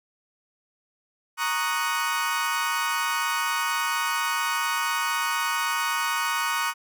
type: chord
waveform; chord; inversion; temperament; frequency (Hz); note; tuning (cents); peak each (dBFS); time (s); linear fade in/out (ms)
30% pulse; D# minor seventh; second; equal; 932.3 / 1108.7 / 1244.5 / 1480; A#5 / C#6 / D#6 / F#6; 0 / 0 / 0 / 0; -27; 1.37-6.74; 50
effects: none

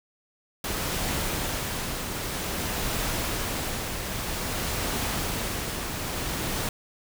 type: noise with tremolo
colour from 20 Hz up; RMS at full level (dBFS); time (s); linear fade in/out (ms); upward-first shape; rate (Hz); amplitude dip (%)
pink; -28; 0.64-6.69; 2; triangle; 0.52; 40
effects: none

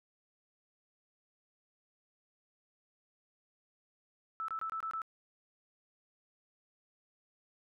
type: tone bursts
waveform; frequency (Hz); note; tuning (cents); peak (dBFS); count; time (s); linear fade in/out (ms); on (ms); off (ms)
sine; 1315; E6; -5; -35; 6; 4.4-5.018; 0; 83; 24
effects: none

